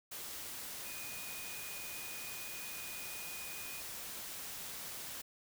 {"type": "tone in noise", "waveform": "sine", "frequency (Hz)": 2472, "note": "D#7", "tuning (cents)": -12, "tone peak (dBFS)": -49, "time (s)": [0.85, 3.81], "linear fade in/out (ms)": 10, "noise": "white", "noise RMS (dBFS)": -45, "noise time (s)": [0.11, 5.22], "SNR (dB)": -7, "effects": []}